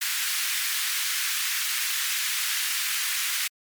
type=high-pass noise; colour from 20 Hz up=pink; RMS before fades=-27 dBFS; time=0.01-3.48 s; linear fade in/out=10 ms; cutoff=1600 Hz; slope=24 dB/octave; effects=MP3 96 kbps